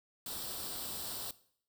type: noise with comb filter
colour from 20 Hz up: white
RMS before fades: -41 dBFS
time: 0.26-1.31 s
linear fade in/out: 2 ms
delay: 0.23 ms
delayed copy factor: +0.65
effects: noise-tail reverb RT60 0.6 s tail -18 dB re dry